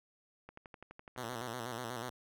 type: click train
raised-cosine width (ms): 0.5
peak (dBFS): -34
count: 12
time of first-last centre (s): 0.49-1.414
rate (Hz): 11.9
type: tone with vibrato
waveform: 5% pulse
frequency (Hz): 120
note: B2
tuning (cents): -49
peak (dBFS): -28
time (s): 1.17-2.1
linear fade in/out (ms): 10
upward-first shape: square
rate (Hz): 8.2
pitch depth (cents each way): 79
effects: none